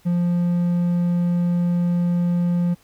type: tone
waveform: triangle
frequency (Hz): 174.61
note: F3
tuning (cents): 0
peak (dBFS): -15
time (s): 0.05-2.75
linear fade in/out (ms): 20
effects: pink hiss -56 dBFS RMS until 2.83 s